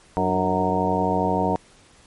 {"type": "harmonic tone with a mistuned harmonic", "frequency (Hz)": 92.5, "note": "F#2", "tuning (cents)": 0, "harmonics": [1, 2, 3, 4, 5, 6, 7, 8, 10], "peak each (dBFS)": [-31, -26, -28, -31, -27, -31, -28, -26, -25], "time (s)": [0.17, 1.56], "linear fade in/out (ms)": 0, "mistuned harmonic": 3, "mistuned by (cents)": 75, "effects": ["pink hiss -53 dBFS RMS until 2.06 s", "MP3 48 kbps"]}